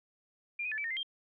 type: tone with pitch steps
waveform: sine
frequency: 2396 / 2497 / 1738 / 2310 / 1837 / 2086 / 3190 Hz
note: D7 / D#7 / A6 / D7 / A#6 / C7 / G7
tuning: +34 / +6 / -22 / -29 / -26 / -6 / +30 cents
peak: -33 dBFS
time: 0.59-1.031 s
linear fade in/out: 5 ms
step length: 63 ms
effects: none